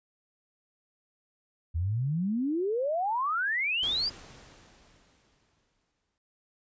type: exponential sweep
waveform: sine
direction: up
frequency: 77.78 to 4987 Hz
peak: -26 dBFS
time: 1.74-4.1 s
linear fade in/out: 20 ms
type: noise with exponential decay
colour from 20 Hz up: pink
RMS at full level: -42 dBFS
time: 3.83-6.18 s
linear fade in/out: 0 ms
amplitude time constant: 510 ms
effects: resampled to 16000 Hz